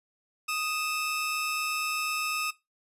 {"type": "tone pair together", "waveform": "sawtooth", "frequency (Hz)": [1244.5, 2637], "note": ["D#6", "E7"], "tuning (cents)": [0, 0], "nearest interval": "octave + minor second", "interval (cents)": 1300, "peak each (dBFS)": -28, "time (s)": [0.48, 2.51], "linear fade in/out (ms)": 10, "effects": ["noise-tail reverb RT60 0.2 s tail -18 dB re dry", "resampled to 32000 Hz"]}